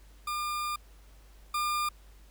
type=tone pair in turn; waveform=40% pulse; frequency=1204 / 1204 Hz; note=D6 / D6; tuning=+43 / +43 cents; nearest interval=unison; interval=0 cents; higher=neither; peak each=-30 / -27 dBFS; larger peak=second; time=0.27-0.76 / 1.54-1.89 s; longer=first; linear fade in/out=5 ms; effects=added 50 Hz sine -52 dBFS peak until 2.3 s + pink hiss -62 dBFS RMS until 2.3 s